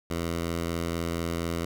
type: tone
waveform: 10% pulse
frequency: 84.2 Hz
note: E2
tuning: 37 cents sharp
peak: -20 dBFS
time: 0.1-1.65 s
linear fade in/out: 5 ms
effects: none